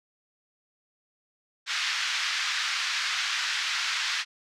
pink band-pass noise, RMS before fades -29 dBFS, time 1.66-4.25 s, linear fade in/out 50 ms, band 1400 to 5600 Hz, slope 24 dB/octave, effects none

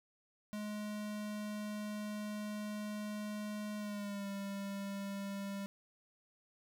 square tone with pitch glide, 210 to 198.33 Hz, G#3 to G3, +19 to +20 cents, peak -40 dBFS, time 0.53-5.66 s, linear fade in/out 0 ms, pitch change -99 cents, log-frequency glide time 3.78-4.28 s, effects none

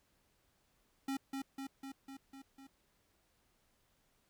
square tone with echo, 271 Hz, C#4, 39 cents flat, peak -36 dBFS, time 1.08-1.17 s, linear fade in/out 5 ms, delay 250 ms, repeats 6, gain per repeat -3 dB, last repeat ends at 2.67 s, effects pink hiss -75 dBFS RMS until 4.29 s

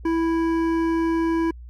triangle tone with hard clipping, 329.6 Hz, E4, in tune, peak -21 dBFS, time 0.05-1.51 s, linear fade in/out 5 ms, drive 15 dB, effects added 60 Hz sine -37 dBFS peak until 1.69 s + Opus 48 kbps

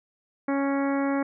harmonic tone, 277.2 Hz, C#4, in tune, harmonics 1 / 2 / 3 / 4 / 5 / 6 / 7 / 8, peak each -24 / -30 / -34 / -36 / -38 / -40 / -41 / -42 dBFS, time 0.48-1.23 s, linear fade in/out 5 ms, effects none

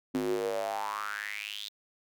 square tone with high-pass filter sweep, 51.91 Hz, G#1, in tune, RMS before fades -34 dBFS, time 0.14-1.69 s, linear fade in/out 10 ms, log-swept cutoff 270 to 3900 Hz, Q 7, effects none

